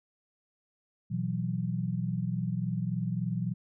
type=chord; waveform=sine; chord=B suspended fourth; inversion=none; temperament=equal with one note detuned; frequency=121.35 / 164.81 / 185 Hz; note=B2 / E3 / F#3; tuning=-30 / 0 / 0 cents; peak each=-33 dBFS; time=1.1-3.54 s; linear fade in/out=20 ms; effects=none